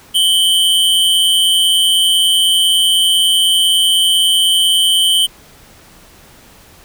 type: tone pair together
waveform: square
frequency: 3000 / 3178 Hz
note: F#7 / G7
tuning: +23 / +23 cents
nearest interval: minor second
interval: 100 cents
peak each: -13 dBFS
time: 0.14-5.27 s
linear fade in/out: 20 ms
effects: pink hiss -43 dBFS RMS until 6.84 s